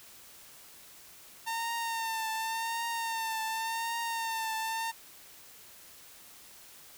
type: tone with vibrato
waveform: sawtooth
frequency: 907 Hz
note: A#5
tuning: 48 cents flat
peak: -28 dBFS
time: 1.46-4.92 s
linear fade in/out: 20 ms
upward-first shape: triangle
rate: 0.89 Hz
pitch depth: 45 cents each way
effects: white hiss -53 dBFS RMS until 6.97 s